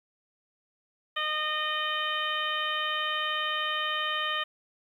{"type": "harmonic tone", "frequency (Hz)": 613, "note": "D#5", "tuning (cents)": -26, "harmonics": [1, 2, 3, 4, 5, 6], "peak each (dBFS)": [-40, -32, -33, -39, -32, -39], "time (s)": [1.16, 4.44], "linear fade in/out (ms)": 10, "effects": ["10-bit"]}